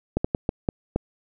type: slowing click train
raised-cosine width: 2 ms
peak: -8 dBFS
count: 6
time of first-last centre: 0.17-0.96 s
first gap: 75 ms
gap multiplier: 1.38
effects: none